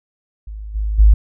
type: tone with level steps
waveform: sine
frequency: 52.5 Hz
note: G#1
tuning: 19 cents sharp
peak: -27 / -17 / -5 dBFS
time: 0.47-1.14 s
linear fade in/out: 5 ms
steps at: 0.74 / 0.98 s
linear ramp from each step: 20 ms
effects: none